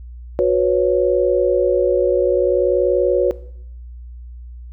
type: chord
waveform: sine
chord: F# suspended fourth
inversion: none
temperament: equal with one note detuned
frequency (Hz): 365.7 / 493.9 / 554.4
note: F#4 / B4 / C#5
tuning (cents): -20 / 0 / 0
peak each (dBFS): -17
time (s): 0.39-3.31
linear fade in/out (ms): 0
effects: noise-tail reverb RT60 0.7 s tail -18 dB re dry + added 60 Hz sine -32 dBFS peak until 4.72 s